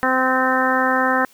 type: harmonic tone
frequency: 258.8 Hz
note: C4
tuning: 19 cents flat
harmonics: 1 / 2 / 3 / 4 / 5 / 6 / 7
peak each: -23 / -23 / -23 / -23 / -23 / -23 / -23 dBFS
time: 0.03-1.25 s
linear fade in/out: 0 ms
effects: white hiss -52 dBFS RMS until 1.33 s